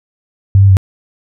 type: tone with pitch steps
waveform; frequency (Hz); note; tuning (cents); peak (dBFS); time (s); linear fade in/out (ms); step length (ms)
sine; 97.8 / 98.4 / 95.3; G2 / G2 / G2; -4 / +7 / -48; -3; 0.55-0.769; 0; 73
effects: none